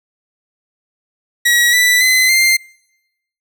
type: tone with pitch steps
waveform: sawtooth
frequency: 1917 / 1975.5 / 2036 / 2098 Hz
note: A#6 / B6 / C7 / C7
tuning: +48 / 0 / -48 / +4 cents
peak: -6 dBFS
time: 1.45-2.57 s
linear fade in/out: 10 ms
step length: 280 ms
effects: noise-tail reverb RT60 0.9 s tail -26 dB re dry